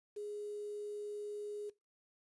sine tone with quantisation, 415.3 Hz, G#4, in tune, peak -40 dBFS, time 0.16-1.7 s, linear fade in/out 10 ms, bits 10, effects noise-tail reverb RT60 0.2 s tail -19 dB re dry + resampled to 24000 Hz

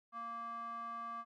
square tone with band-pass filter, 232.5 Hz, A#3, 4 cents flat, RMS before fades -44 dBFS, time 0.12-1.25 s, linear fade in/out 50 ms, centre 1100 Hz, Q 8.2, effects none

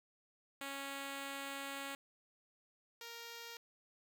5% pulse tone pair in turn, 276.4 / 466.2 Hz, C#4 / A#4, -5 / 0 cents, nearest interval major sixth, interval 905 cents, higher second, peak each -31 / -36 dBFS, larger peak first, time 0.61-1.95 / 3.01-3.57 s, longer first, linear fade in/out 2 ms, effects none

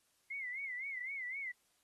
sine tone with vibrato, 2093 Hz, C7, in tune, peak -39 dBFS, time 0.3-1.52 s, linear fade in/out 10 ms, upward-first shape sine, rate 3.9 Hz, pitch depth 120 cents each way, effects white hiss -75 dBFS RMS until 1.83 s + AAC 32 kbps

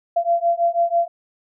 sine beating tone pair, 681 / 687.1 Hz, F5 / F5, -44 / -28 cents, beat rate 6.1 Hz, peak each -19 dBFS, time 0.16-1.08 s, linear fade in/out 10 ms, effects none

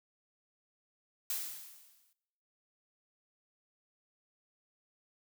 blue noise with exponential decay, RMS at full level -34 dBFS, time 1.3-2.13 s, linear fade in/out 1 ms, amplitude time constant 180 ms, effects noise-tail reverb RT60 1.0 s tail -22 dB re dry

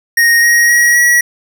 square tone with pitch steps, 1864.7 / 1884.2 / 1903.9 / 1923.8 Hz, A#6 / A#6 / A#6 / B6, 0 / +18 / +36 / -46 cents, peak -7 dBFS, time 0.17-1.21 s, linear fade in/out 5 ms, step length 260 ms, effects none

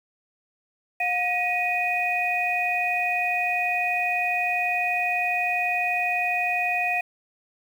sine tone cluster, 716 / 1903 / 2484 Hz, F5 / A#6 / D#7, +43 / +35 / -3 cents, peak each -26 / -32 / -24 dBFS, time 1-7.01 s, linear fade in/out 5 ms, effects 8-bit

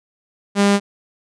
sawtooth tone, 201.2 Hz, G3, 45 cents sharp, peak -8 dBFS, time 0.55-0.8 s, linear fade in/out 50 ms, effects resampled to 22050 Hz

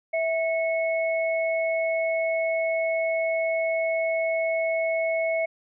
sine tone pair together, 654 / 2196 Hz, E5 / C#7, -14 / -17 cents, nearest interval octave + major sixth, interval 2097 cents, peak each -23 / -29 dBFS, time 0.13-5.46 s, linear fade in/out 10 ms, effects none

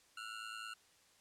25% pulse ring-modulated tone, 1396.9 Hz, F6, in tune, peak -38 dBFS, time 0.17-0.74 s, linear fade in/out 5 ms, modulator 54.8 Hz, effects white hiss -68 dBFS RMS until 1.2 s + low-pass 9000 Hz 12 dB/octave

